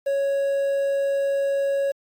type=tone with quantisation; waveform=triangle; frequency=554.4 Hz; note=C#5; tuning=in tune; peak=-18 dBFS; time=0.06-1.92 s; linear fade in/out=10 ms; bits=8; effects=AAC 64 kbps